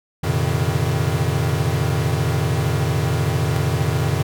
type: tone cluster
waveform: square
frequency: 88.2 / 112.8 / 128.1 / 141.2 / 156.3 Hz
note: F2 / A2 / C3 / C#3 / D#3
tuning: +18 / +44 / -36 / +32 / +8 cents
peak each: -25 dBFS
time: 0.23-4.23 s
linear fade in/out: 10 ms
effects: none